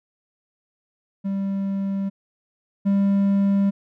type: tone pair in turn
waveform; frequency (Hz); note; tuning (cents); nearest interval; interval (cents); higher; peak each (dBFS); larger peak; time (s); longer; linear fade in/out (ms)
triangle; 196 / 198.28; G3 / G3; 0 / +20; unison; 20; second; -20 / -14; second; 1.24-2.1 / 2.85-3.71; neither; 20
effects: none